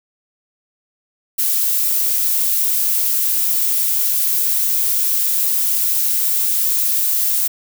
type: noise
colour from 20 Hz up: violet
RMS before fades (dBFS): -17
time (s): 1.38-7.48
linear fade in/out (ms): 10
effects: none